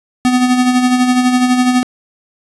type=tone with tremolo; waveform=square; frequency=250.5 Hz; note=B3; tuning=25 cents sharp; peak=-8 dBFS; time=0.25-1.83 s; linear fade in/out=0 ms; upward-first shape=sine; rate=12 Hz; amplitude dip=50%; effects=resampled to 24000 Hz + 8-bit